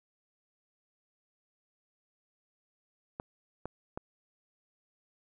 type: clicks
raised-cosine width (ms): 1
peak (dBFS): -23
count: 3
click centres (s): 3.199 / 3.656 / 3.975
effects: none